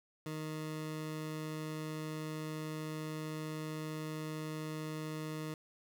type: tone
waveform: 20% pulse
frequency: 155.56 Hz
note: D#3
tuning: in tune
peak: -34 dBFS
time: 0.26-5.54 s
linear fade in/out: 2 ms
effects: none